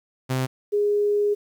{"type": "tone pair in turn", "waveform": ["sawtooth", "sine"], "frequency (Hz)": [130, 412.7], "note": ["C3", "G#4"], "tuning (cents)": [-11, -11], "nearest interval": "octave + minor sixth", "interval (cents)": 2000, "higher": "second", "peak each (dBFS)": -18, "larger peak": "neither", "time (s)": [[0.29, 0.47], [0.72, 1.35]], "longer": "second", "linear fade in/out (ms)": 20, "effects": ["9-bit"]}